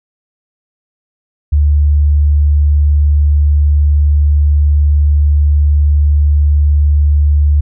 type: tone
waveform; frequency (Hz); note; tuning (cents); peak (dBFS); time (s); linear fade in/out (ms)
sine; 73.42; D2; 0; -6; 1.52-7.61; 10
effects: none